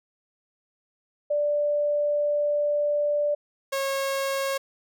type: tone pair in turn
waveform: sine / sawtooth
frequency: 587.3 / 545.3 Hz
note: D5 / C#5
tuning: 0 / -29 cents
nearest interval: minor second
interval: 129 cents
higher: first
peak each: -21 dBFS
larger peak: neither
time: 1.3-3.35 / 3.72-4.58 s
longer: first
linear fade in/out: 10 ms
effects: none